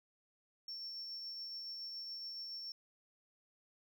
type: tone with tremolo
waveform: triangle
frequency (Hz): 5440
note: F8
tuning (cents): -46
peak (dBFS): -40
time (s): 0.68-2.72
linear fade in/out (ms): 2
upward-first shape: triangle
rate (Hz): 7.1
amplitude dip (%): 30
effects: tanh soft clip ceiling -37 dBFS